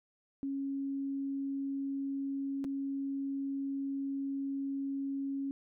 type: tone with dropouts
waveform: sine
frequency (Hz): 275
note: C#4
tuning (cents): -14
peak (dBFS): -33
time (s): 0.43-5.51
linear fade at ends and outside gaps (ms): 0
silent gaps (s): 2.642-2.648
effects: none